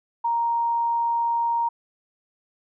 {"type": "tone", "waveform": "sine", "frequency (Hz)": 934, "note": "A#5", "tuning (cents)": 3, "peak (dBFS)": -20, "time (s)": [0.24, 1.69], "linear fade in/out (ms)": 10, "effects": []}